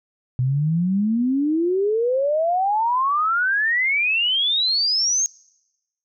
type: exponential sweep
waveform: sine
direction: up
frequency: 123.47 to 6590 Hz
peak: -17 dBFS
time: 0.39-5.26 s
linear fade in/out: 0 ms
effects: noise-tail reverb RT60 1.0 s tail -26 dB re dry